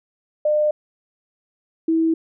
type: tone pair in turn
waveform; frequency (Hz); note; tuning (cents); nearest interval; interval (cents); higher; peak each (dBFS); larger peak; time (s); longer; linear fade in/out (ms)
sine; 603 / 325; D5 / E4; +46 / -24; major seventh; 1070; first; -15; neither; 0.45-0.71 / 1.88-2.14; neither; 5
effects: none